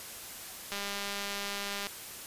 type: click train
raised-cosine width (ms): 0.2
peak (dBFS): -19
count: 232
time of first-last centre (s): 0.72-1.869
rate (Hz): 201
effects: white hiss -44 dBFS RMS until 2.26 s + resampled to 32000 Hz